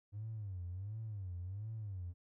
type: tone with vibrato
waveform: triangle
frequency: 98.9 Hz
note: G2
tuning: 16 cents sharp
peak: -37 dBFS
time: 0.12-2.14 s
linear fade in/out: 50 ms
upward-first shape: sine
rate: 1.4 Hz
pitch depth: 210 cents each way
effects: tanh soft clip ceiling -38 dBFS